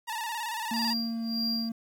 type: tone with vibrato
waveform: sawtooth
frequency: 909 Hz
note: A#5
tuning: 44 cents flat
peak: -28 dBFS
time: 0.07-0.94 s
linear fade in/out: 20 ms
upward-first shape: square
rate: 18 Hz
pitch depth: 67 cents each way
type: tone with pitch glide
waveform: triangle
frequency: 229.7 to 228.2 Hz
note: A#3 to A#3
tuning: -25 to -37 cents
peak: -28 dBFS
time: 0.71-1.72 s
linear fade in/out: 5 ms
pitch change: -12 cents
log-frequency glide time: 1.08-1.24 s
type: tone with tremolo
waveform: triangle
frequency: 4761 Hz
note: D8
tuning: 23 cents sharp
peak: -27 dBFS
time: 0.74-1.69 s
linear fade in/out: 2 ms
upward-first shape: sine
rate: 1.7 Hz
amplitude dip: 95%
effects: 10-bit